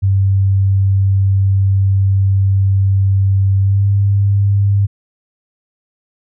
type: tone with pitch glide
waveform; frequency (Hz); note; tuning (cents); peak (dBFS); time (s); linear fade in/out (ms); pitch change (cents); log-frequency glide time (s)
sine; 97.3 to 100.04; G2 to G2; -12 to +36; -9; 0.02-4.87; 20; +48; 3.61-3.86
effects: none